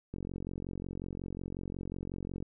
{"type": "click train", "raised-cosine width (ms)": 3, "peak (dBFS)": -26, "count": 105, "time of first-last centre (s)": [0.14, 2.426], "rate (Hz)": 45.5, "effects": []}